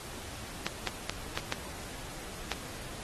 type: clicks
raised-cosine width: 0.2 ms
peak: -12 dBFS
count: 6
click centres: 0.666 / 0.873 / 1.096 / 1.375 / 1.524 / 2.517 s
effects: pink hiss -44 dBFS RMS until 3.03 s + AAC 32 kbps